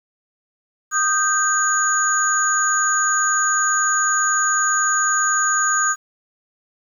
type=tone cluster; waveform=sine; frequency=1236 / 1566 / 6760 Hz; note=D#6 / G6 / G#8; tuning=-12 / -2 / +30 cents; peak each=-20 dBFS; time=0.91-5.96 s; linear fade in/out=50 ms; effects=8-bit